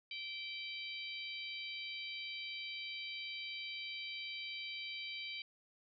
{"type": "harmonic tone", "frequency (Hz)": 777, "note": "G5", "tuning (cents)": -16, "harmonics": [3, 4, 5, 6], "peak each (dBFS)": [-45, -47, -49, -51], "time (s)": [0.11, 5.42], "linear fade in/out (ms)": 2, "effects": []}